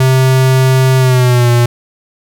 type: tone with pitch glide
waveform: square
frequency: 130.81 to 119.95 Hz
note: C3 to A#2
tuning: 0 to +50 cents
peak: -7 dBFS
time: 0-1.66 s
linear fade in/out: 5 ms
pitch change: -150 cents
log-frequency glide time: 0.98-1.5 s
effects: none